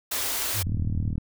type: band-stop noise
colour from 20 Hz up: white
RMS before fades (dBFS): -28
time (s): 0.11-0.63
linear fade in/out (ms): 10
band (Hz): 110 to 240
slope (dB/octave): 96
type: tone with vibrato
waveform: sine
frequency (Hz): 96.1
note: G2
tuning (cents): -34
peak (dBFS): -27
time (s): 0.53-1.16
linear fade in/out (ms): 50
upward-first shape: sine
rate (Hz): 6.2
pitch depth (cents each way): 160
type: click train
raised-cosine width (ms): 5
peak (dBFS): -17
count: 21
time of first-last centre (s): 0.67-1.18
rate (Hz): 39.2
effects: none